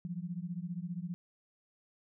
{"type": "beating tone pair", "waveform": "sine", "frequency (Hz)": [168.5, 183.5], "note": ["E3", "F#3"], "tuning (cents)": [38, -14], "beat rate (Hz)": 15, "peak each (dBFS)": [-39, -40], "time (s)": [0.05, 1.14], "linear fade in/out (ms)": 0, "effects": []}